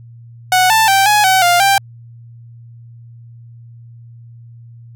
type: tone with pitch steps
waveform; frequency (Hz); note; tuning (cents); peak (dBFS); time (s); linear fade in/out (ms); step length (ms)
sawtooth; 739 / 885 / 780 / 838 / 757 / 701 / 788; F#5 / A5 / G5 / G#5 / F#5 / F5 / G5; -2 / +10 / -9 / +15 / +39 / +6 / +9; -5; 0.52-1.78; 2; 180
effects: added 117 Hz sine -35 dBFS peak until 4.95 s